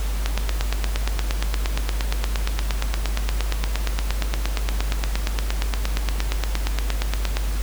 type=click train; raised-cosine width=0.2 ms; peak=-6 dBFS; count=62; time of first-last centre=0.26-7.37 s; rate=8.58 Hz; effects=added 50 Hz sine -21 dBFS peak until 7.62 s + pink hiss -35 dBFS RMS until 7.62 s